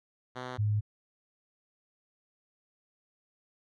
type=tone pair in turn; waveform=5% pulse / sine; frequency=126.4 / 105.17 Hz; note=B2 / G#2; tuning=+41 / +22 cents; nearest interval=minor third; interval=319 cents; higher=first; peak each=-26 / -25 dBFS; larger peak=second; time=0.35-0.58 / 0.58-0.81 s; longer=neither; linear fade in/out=20 ms; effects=low-pass 4000 Hz 12 dB/octave